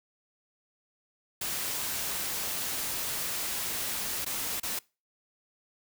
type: noise with dropouts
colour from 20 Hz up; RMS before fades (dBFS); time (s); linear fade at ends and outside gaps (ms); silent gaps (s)
white; -33; 1.41-4.79; 5; 4.248-4.262 / 4.6-4.631
effects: noise-tail reverb RT60 0.3 s tail -24 dB re dry